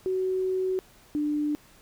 sine tone pair in turn, 374.3 / 297.1 Hz, F#4 / D4, +20 / +20 cents, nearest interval major third, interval 400 cents, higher first, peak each -24 dBFS, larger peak neither, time 0.06-0.79 / 1.15-1.55 s, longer first, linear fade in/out 0 ms, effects pink hiss -56 dBFS RMS until 1.81 s

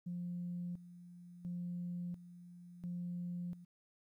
sine tone with tremolo, 175.7 Hz, F3, 11 cents sharp, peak -38 dBFS, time 0.06-3.65 s, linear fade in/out 10 ms, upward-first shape square, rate 0.72 Hz, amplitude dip 80%, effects tanh soft clip ceiling -34 dBFS + 13-bit

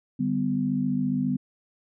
sine tone cluster, 148.6 / 195.8 / 250.6 Hz, D3 / G3 / B3, +21 / -2 / +25 cents, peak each -30 / -28 / -25 dBFS, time 0.19-1.37 s, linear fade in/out 10 ms, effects none

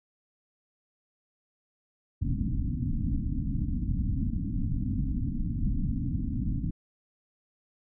pink low-pass noise, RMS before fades -29 dBFS, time 2.21-6.71 s, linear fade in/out 10 ms, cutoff 290 Hz, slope 96 dB/octave, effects none

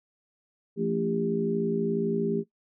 harmonic tone with a mistuned harmonic, 57 Hz, A#1, 38 cents flat, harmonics 3 / 4 / 5 / 6 / 7, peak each -31 / -29 / -37 / -38 / -28 dBFS, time 0.76-2.44 s, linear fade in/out 50 ms, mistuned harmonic 4, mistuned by -38 cents, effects noise-tail reverb RT60 0.1 s tail -17 dB re dry

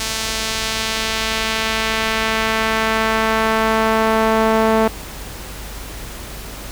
sawtooth tone with band-pass filter sweep, 221.4 Hz, A3, 11 cents sharp, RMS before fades -18 dBFS, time 0-4.88 s, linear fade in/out 5 ms, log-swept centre 5900 to 710 Hz, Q 0.83, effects added 50 Hz sine -33 dBFS peak until 6.71 s + pink hiss -33 dBFS RMS until 6.71 s

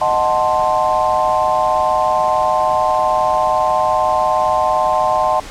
sine chord, D# diminished seventh, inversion none, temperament equal, 622.3 / 740 / 880 / 1046.5 Hz, D#5 / F#5 / A5 / C6, 0 / 0 / 0 / 0 cents, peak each -18 dBFS, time 0.01-5.4 s, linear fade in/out 5 ms, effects pink hiss -33 dBFS RMS until 5.5 s + low-pass 8000 Hz 12 dB/octave

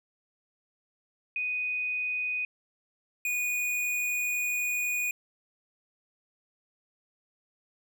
sine / square tone pair in turn, 2489 / 2462 Hz, D#7 / D#7, 0 / -19 cents, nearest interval unison, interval 19 cents, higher first, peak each -28 dBFS, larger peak neither, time 1.36-2.45 / 3.25-5.11 s, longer second, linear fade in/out 2 ms, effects none

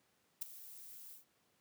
violet noise with ADSR envelope, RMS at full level -36 dBFS, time 0.41-1.25 s, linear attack 12 ms, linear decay 10 ms, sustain -17 dB, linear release 130 ms, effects pink hiss -75 dBFS RMS until 1.6 s + high-pass 150 Hz 12 dB/octave

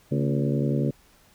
harmonic tone with a mistuned harmonic, 70.4 Hz, C#2, 27 cents sharp, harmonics 2 / 3 / 4 / 5 / 6 / 7 / 8, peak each -24 / -28 / -30 / -32 / -34 / -35 / -36 dBFS, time 0.11-0.91 s, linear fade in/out 10 ms, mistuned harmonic 3, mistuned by +97 cents, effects pink hiss -58 dBFS RMS until 1.34 s

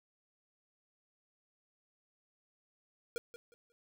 square tone with echo, 472.6 Hz, A#4, 24 cents sharp, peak -36 dBFS, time 3.16-3.18 s, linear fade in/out 0 ms, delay 180 ms, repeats 3, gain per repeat -12 dB, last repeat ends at 3.72 s, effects none

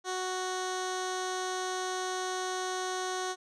15% pulse tone with low-pass filter, 370 Hz, F#4, in tune, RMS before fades -34 dBFS, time 0.04-3.36 s, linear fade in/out 50 ms, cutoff 6800 Hz, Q 2.1, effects none

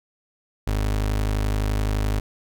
30% pulse tone, 51.7 Hz, G#1, 7 cents flat, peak -18 dBFS, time 0.67-2.2 s, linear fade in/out 5 ms, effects none

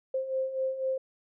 sine beating tone pair, 523.3 / 527.3 Hz, C5 / C5, 0 / +13 cents, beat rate 4 Hz, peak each -35 / -29 dBFS, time 0.14-0.98 s, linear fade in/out 5 ms, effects none

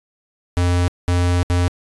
square tone bursts at uneven times, 88.4 Hz, F2, 22 cents sharp, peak -15 dBFS, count 3, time 0.57-0.88 / 1.08-1.43 / 1.5-1.68 s, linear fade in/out 0 ms, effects resampled to 24000 Hz

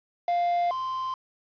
triangle tone pair in turn, 698.5 / 1042.1 Hz, F5 / C6, 0 / -7 cents, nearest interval perfect fifth, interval 693 cents, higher second, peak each -20 / -26 dBFS, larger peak first, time 0.28-0.71 / 0.71-1.14 s, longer neither, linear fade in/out 2 ms, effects resampled to 11025 Hz + 8-bit

